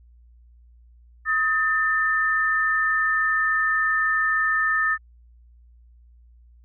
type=tone pair together; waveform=sine; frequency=1263.6 / 1787 Hz; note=D#6 / A6; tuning=+26 / +26 cents; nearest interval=tritone; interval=600 cents; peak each=-24 / -20 dBFS; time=1.25-4.98 s; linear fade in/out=50 ms; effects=added 59 Hz sine -49 dBFS peak until 6.64 s